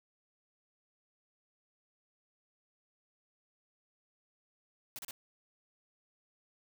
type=noise bursts; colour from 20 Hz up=white; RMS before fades=-44 dBFS; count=3; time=4.96-5.109 s; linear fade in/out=0 ms; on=27 ms; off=34 ms; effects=none